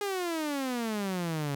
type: exponential sweep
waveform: sawtooth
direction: down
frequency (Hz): 415.3 to 137.7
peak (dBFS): -26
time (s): 0.01-1.55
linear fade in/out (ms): 2
effects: none